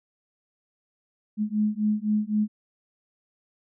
sine beating tone pair, 210 / 213.9 Hz, G#3 / A3, +19 / -49 cents, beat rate 3.9 Hz, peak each -25 dBFS, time 1.37-2.48 s, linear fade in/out 50 ms, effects none

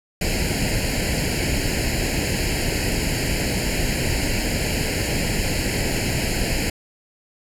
pink noise with comb filter, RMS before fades -22 dBFS, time 0.21-6.7 s, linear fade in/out 5 ms, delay 0.42 ms, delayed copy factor +0.9, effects low-pass 11000 Hz 12 dB/octave

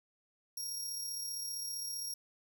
20% pulse tone with amplitude modulation, 5600 Hz, F8, 4 cents sharp, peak -31 dBFS, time 0.57-2.14 s, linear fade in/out 5 ms, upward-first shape sine, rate 35.3 Hz, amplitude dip 35%, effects none

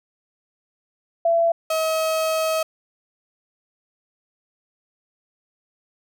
sine / 35% pulse tone pair in turn, 672 / 638.1 Hz, E5 / D#5, +33 / +44 cents, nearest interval minor second, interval 89 cents, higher first, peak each -15 / -18 dBFS, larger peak first, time 1.25-1.52 / 1.7-2.63 s, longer second, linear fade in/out 5 ms, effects none

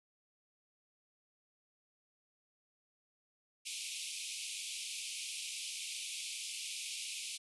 pink band-pass noise, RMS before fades -43 dBFS, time 3.65-7.38 s, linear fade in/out 20 ms, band 2300 to 11000 Hz, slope 96 dB/octave, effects none

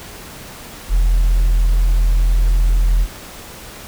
sine tone, 42.2 Hz, E1, 41 cents sharp, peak -8 dBFS, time 0.89-3.07 s, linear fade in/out 50 ms, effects tanh soft clip ceiling -9 dBFS + pink hiss -35 dBFS RMS until 3.87 s

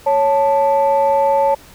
sine tone pair together, 554.4 / 880 Hz, C#5 / A5, 0 / 0 cents, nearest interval minor sixth, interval 800 cents, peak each -13 dBFS, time 0.06-1.55 s, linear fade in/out 10 ms, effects tanh soft clip ceiling -6 dBFS + pink hiss -43 dBFS RMS until 1.74 s

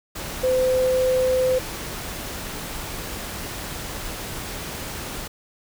sine tone in noise, 513 Hz, C5, 34 cents flat, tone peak -17 dBFS, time 0.43-1.59 s, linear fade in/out 10 ms, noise pink, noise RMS -32 dBFS, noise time 0.15-5.28 s, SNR +12 dB, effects none

